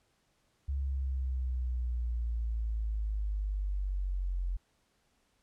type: exponential sweep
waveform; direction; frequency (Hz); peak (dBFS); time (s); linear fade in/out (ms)
sine; down; 69.3 to 44.15; -30; 0.68-4.57; 10
effects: pink hiss -73 dBFS RMS until 5.42 s + low-pass 10000 Hz 12 dB/octave